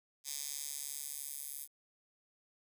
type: tone with high-pass filter sweep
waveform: 10% pulse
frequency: 143 Hz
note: D3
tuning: 46 cents flat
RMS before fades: -43 dBFS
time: 0.24-1.68 s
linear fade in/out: 50 ms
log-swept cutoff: 6100 to 11000 Hz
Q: 1.2
effects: none